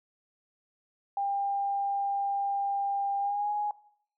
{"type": "tone with pitch glide", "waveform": "sine", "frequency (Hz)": [798, 831.4], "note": ["G5", "G#5"], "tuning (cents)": [31, 2], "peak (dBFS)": -27, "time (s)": [1.17, 3.71], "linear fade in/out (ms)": 2, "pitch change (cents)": 71, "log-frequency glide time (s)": [3.19, 3.5], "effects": ["noise-tail reverb RT60 0.6 s tail -19 dB re dry"]}